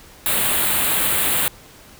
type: band-stop noise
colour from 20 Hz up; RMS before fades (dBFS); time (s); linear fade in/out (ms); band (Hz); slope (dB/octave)
white; -19; 0.26-1.48; 0; 4000 to 7900; 48
effects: pink hiss -45 dBFS RMS until 1.99 s